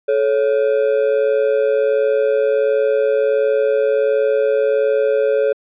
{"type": "ring-modulated tone", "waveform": "triangle", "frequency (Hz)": 493.9, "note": "B4", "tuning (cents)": 0, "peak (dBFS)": -8, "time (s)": [0.08, 5.53], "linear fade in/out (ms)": 10, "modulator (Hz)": 60.7, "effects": ["resampled to 8000 Hz"]}